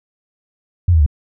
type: tone with pitch steps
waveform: sine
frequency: 88.3 / 80.04 / 72.56 Hz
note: F2 / D#2 / D2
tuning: +20 / +50 / -20 cents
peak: -8 dBFS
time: 0.88-1.063 s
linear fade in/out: 5 ms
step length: 61 ms
effects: none